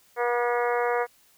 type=harmonic tone; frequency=240.9 Hz; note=B3; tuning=43 cents flat; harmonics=2 / 3 / 4 / 5 / 6 / 7 / 8 / 9; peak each=-25 / -29 / -31 / -33 / -35 / -36 / -37 / -38 dBFS; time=0.16-1.07 s; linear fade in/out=50 ms; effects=white hiss -60 dBFS RMS until 1.37 s